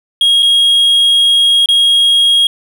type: tone with dropouts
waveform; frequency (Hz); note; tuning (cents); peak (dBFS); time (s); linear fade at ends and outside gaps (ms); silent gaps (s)
triangle; 3276; G#7; -24; -5; 0.21-2.47; 2; 0.424-0.428 / 1.659-1.687
effects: none